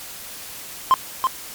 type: tone with echo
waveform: triangle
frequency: 1046.5 Hz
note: C6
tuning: in tune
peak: -8 dBFS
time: 0.91-0.94 s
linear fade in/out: 0 ms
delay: 330 ms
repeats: 1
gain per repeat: -5 dB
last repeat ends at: 1.27 s
effects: white hiss -36 dBFS RMS until 1.54 s + MP3 96 kbps